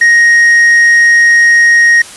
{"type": "tone with hard clipping", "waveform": "sine", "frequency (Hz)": 1873, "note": "A#6", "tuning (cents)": 8, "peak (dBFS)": -4, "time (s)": [0.01, 2.02], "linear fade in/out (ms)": 5, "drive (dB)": 3, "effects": ["white hiss -30 dBFS RMS until 2.16 s", "resampled to 24000 Hz"]}